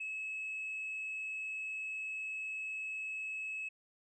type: tone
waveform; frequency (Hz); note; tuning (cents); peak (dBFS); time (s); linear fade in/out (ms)
sine; 2584; E7; -35; -36; 0-3.69; 10
effects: tanh soft clip ceiling -35 dBFS